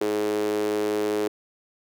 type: tone with high-pass filter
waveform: sawtooth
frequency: 105.1 Hz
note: G#2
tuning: 21 cents sharp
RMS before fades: -25 dBFS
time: 0.01-1.28 s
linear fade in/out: 5 ms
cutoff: 380 Hz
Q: 9.9
effects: none